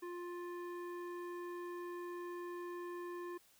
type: tone with low-pass filter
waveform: square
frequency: 351 Hz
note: F4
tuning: 9 cents sharp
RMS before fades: -45 dBFS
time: 0.02-3.38 s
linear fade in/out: 10 ms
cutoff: 1500 Hz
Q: 1.5
effects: white hiss -68 dBFS RMS until 3.59 s